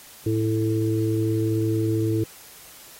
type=harmonic tone; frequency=110 Hz; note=A2; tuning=in tune; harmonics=1 / 3 / 4; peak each=-23 / -23 / -29 dBFS; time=0.26-2.24 s; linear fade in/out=5 ms; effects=white hiss -46 dBFS RMS until 2.99 s + AAC 48 kbps